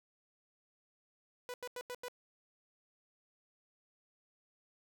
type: tone bursts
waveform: sawtooth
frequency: 493.9 Hz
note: B4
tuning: in tune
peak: -37 dBFS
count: 5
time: 1.49-2.083 s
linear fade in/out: 0 ms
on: 49 ms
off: 87 ms
effects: none